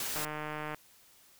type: noise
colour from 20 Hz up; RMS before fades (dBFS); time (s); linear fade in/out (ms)
white; -36; 0-0.25; 2
type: click train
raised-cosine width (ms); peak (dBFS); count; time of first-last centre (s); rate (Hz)
0.5; -23; 90; 0.16-0.746; 152
effects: white hiss -61 dBFS RMS until 1.39 s